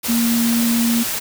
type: tone in noise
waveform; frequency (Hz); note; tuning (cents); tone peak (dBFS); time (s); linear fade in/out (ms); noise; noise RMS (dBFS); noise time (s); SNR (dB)
sine; 233.1; A#3; 0; -15; 0.08-1.04; 20; white; -23; 0.03-1.2; +5
effects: none